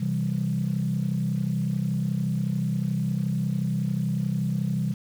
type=chord; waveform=sine; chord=C major; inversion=none; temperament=equal; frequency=130.81 / 164.81 / 196 Hz; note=C3 / E3 / G3; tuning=0 / 0 / 0 cents; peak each=-27 dBFS; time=0-4.94 s; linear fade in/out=10 ms; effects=tanh soft clip ceiling -16 dBFS + 8-bit